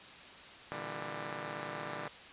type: chord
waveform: 5% pulse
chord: E half-diminished seventh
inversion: second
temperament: just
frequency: 118.67 / 148.33 / 164.81 / 197.78 Hz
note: Bb2 / D3 / E3 / G3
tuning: +31 / +18 / 0 / +16 cents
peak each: -36 / -33 / -35 / -35 dBFS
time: 0.72-2.08 s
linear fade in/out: 0 ms
effects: white hiss -51 dBFS RMS until 2.32 s + resampled to 8000 Hz